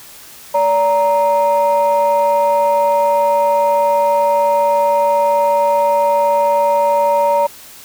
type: tone pair together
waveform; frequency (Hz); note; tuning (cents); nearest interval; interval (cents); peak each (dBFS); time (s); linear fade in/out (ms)
sine; 575.5 / 932.3; D5 / A#5; -35 / 0; minor sixth; 835; -12; 0.54-7.47; 10
effects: tanh soft clip ceiling -6 dBFS + white hiss -38 dBFS RMS until 7.84 s